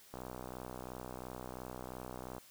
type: click train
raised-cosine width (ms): 1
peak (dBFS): -30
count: 142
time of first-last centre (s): 0.14-2.382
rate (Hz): 62.9
effects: white hiss -60 dBFS RMS until 2.5 s